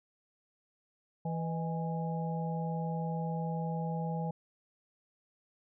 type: harmonic tone with a mistuned harmonic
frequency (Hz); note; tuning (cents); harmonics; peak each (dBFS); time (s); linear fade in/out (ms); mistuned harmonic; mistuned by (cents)
164.81; E3; 0; 1 / 3 / 4 / 5; -33 / -42 / -45 / -40; 1.25-4.31; 5; 4; -91
effects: none